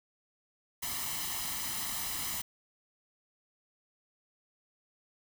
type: noise with comb filter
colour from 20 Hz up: white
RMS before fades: -36 dBFS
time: 0.82-2.42 s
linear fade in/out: 10 ms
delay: 0.99 ms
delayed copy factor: +0.65
effects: none